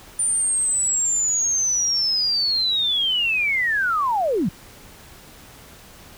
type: linear sweep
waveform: sine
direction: down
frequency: 9220 to 146.83 Hz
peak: -18 dBFS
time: 0.19-4.49 s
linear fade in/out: 5 ms
effects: pink hiss -45 dBFS RMS until 6.17 s